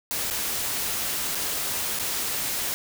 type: noise with dropouts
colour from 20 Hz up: white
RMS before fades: -28 dBFS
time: 0.11-2.74 s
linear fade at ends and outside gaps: 0 ms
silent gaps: 0.301-0.309 / 1.348-1.353 / 1.989-1.996 s
effects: none